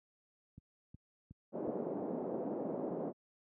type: click train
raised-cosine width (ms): 5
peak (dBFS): -38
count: 4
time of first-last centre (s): 0.58-1.675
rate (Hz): 2.74
type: band-pass noise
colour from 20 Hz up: white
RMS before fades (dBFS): -39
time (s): 1.52-3.13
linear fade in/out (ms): 50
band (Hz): 180 to 580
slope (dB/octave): 24
effects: high-pass 80 Hz 12 dB/octave